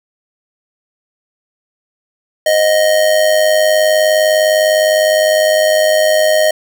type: tone with amplitude modulation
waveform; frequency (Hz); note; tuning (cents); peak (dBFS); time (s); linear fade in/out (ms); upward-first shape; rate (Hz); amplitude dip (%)
square; 622.3; D#5; 0; -7; 2.46-6.51; 5; sine; 99.7; 55
effects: none

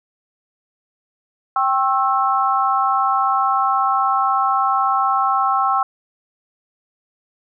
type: chord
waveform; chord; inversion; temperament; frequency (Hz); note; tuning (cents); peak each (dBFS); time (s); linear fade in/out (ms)
sine; C# diminished; second; equal with one note detuned; 784 / 1082.2 / 1318.5; G5 / C#6 / E6; 0 / -42 / 0; -19; 1.56-5.83; 2
effects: none

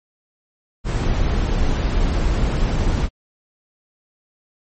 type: noise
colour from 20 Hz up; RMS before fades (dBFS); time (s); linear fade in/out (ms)
brown; -18; 0.84-3.09; 50
effects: MP3 32 kbps

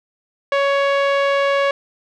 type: tone with low-pass filter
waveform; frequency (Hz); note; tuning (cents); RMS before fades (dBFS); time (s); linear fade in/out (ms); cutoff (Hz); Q
sawtooth; 558; C#5; +11; -17; 0.52-1.71; 2; 2700; 1
effects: none

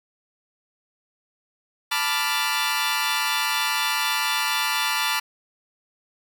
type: chord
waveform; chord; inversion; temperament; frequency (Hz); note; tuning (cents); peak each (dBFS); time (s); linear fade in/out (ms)
15% pulse; B half-diminished seventh; third; equal; 880 / 987.8 / 1174.7 / 1396.9; A5 / B5 / D6 / F6; 0 / 0 / 0 / 0; -21; 1.91-5.2; 10
effects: none

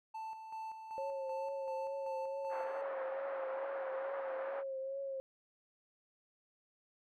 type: tone with tremolo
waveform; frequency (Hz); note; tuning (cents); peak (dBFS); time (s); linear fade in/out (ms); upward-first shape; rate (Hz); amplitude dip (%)
triangle; 884; A5; +8; -39; 0.14-2.82; 10; square; 2.6; 50
type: tone with vibrato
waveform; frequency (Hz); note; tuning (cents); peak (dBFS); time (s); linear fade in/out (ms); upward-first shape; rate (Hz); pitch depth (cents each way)
sine; 540; C#5; -45; -38; 0.98-5.2; 0; triangle; 2.3; 42
type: band-pass noise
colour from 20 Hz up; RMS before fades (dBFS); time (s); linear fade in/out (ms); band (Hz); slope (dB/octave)
pink; -46; 2.49-4.64; 50; 520 to 1600; 24
effects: none

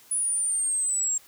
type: exponential sweep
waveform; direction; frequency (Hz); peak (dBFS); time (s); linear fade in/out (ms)
sine; down; 9956 to 7459; -23; 0.11-1.18; 5
effects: white hiss -54 dBFS RMS until 1.27 s

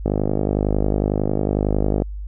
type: click train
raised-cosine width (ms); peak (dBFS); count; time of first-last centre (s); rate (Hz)
2; -6; 101; 0.06-2.021; 51
effects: added 50 Hz sine -27 dBFS peak until 2.27 s

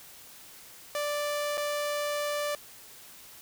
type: tone with dropouts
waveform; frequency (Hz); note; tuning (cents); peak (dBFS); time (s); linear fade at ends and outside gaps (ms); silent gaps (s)
sawtooth; 587.3; D5; 0; -25; 0.95-2.55; 1; 1.573-1.578
effects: white hiss -50 dBFS RMS until 3.41 s

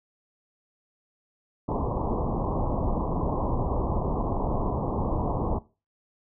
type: low-pass noise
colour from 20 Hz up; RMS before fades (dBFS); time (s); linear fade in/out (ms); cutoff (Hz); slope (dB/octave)
pink; -27; 1.68-5.59; 10; 1100; 96
effects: noise-tail reverb RT60 0.3 s tail -18 dB re dry

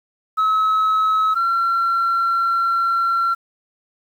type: tone pair in turn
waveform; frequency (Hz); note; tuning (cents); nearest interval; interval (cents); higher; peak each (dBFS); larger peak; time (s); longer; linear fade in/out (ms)
sine; 1288 / 1362.2; E6 / F6; -41 / -44; minor second; 97; second; -12 / -14; first; 0.37-1.35 / 1.35-3.35; second; 20
effects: tanh soft clip ceiling -13 dBFS + 8-bit

